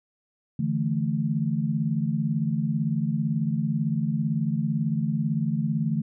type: chord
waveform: sine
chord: D suspended second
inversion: none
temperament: equal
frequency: 146.83 / 164.81 / 220 Hz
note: D3 / E3 / A3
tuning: 0 / 0 / 0 cents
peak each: -27 dBFS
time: 0.59-6.02 s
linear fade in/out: 5 ms
effects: none